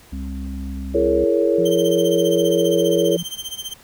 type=harmonic tone; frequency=67.1 Hz; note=C2; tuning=44 cents sharp; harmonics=1 / 3 / 4; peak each=-27 / -32 / -33 dBFS; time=0.12-1.25 s; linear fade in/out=10 ms
type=chord; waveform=sine; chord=A# half-diminished seventh; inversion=second; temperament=just; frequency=335.6 / 419.5 / 466.2 / 559.4 Hz; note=E4 / G#4 / A#4 / C#5; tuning=+31 / +17 / 0 / +16 cents; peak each=-20 dBFS; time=0.94-3.17 s; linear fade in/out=10 ms
type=tone; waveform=sine; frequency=171.9 Hz; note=F3; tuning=27 cents flat; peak=-25 dBFS; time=1.58-3.23 s; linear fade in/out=5 ms
type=tone with tremolo; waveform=sawtooth; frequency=3136 Hz; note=G7; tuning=in tune; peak=-22 dBFS; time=1.65-3.74 s; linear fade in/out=10 ms; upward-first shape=sine; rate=15 Hz; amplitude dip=85%
effects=pink hiss -48 dBFS RMS until 3.83 s